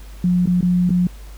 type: tone with dropouts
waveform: sine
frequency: 178.7 Hz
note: F3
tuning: 40 cents sharp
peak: -13 dBFS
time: 0.24-1.07 s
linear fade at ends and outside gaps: 2 ms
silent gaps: 0.458-0.473 / 0.609-0.627 / 0.894-0.904 s
effects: added 50 Hz sine -34 dBFS peak until 1.37 s + pink hiss -47 dBFS RMS until 1.37 s